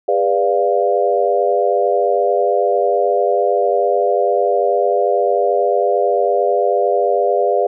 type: chord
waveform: sine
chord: G# diminished seventh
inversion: none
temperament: equal with one note detuned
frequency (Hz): 404.9 / 493.9 / 587.3 / 698.5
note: G#4 / B4 / D5 / F5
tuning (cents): -44 / 0 / 0 / 0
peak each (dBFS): -18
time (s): 0.08-7.67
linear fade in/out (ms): 5
effects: none